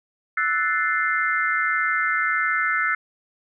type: chord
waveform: sine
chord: F# half-diminished seventh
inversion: third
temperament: equal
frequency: 1318.5 / 1480 / 1760 / 2093 Hz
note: E6 / F#6 / A6 / C7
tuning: 0 / 0 / 0 / 0 cents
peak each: -25 dBFS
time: 0.37-2.95 s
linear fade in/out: 5 ms
effects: none